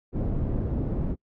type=low-pass noise; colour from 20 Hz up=pink; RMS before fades=-27 dBFS; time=0.12-1.16 s; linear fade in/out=50 ms; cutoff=330 Hz; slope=12 dB/octave; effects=noise-tail reverb RT60 0.1 s tail -26 dB re dry